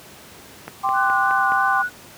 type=click train; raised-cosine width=0.5 ms; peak=-16 dBFS; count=5; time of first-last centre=0.68-1.52 s; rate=4.76 Hz
type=chord; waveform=sine; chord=G suspended fourth; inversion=none; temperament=just; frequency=784 / 1045.3 / 1176 Hz; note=G5 / C6 / D6; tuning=0 / -2 / +2 cents; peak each=-21 / -22 / -23 dBFS; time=0.83-1.83 s; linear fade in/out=20 ms
type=tone with vibrato; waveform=sine; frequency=1480 Hz; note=F#6; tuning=in tune; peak=-20 dBFS; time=0.93-1.9 s; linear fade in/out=50 ms; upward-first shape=triangle; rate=3.1 Hz; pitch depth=24 cents each way
effects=pink hiss -43 dBFS RMS until 2.17 s + high-pass 100 Hz 12 dB/octave